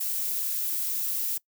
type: noise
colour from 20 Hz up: violet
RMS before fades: -29 dBFS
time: 0-1.38 s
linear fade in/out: 10 ms
effects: noise-tail reverb RT60 0.1 s tail -22 dB re dry